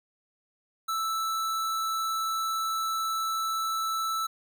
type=tone; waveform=square; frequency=1318.5 Hz; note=E6; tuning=in tune; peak=-28 dBFS; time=0.88-4.27 s; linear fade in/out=10 ms; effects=none